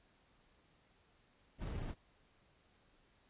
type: noise with sample-and-hold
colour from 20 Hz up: brown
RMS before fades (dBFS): -42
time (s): 1.58-1.95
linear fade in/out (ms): 50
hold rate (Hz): 2450
effects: pink hiss -71 dBFS RMS until 3.29 s + resampled to 8000 Hz